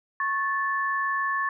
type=tone pair together; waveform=sine; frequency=1100 / 1746.1 Hz; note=C#6 / A6; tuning=-14 / -14 cents; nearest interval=minor sixth; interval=800 cents; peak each=-26 / -27 dBFS; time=0.2-1.49 s; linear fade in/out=2 ms; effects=none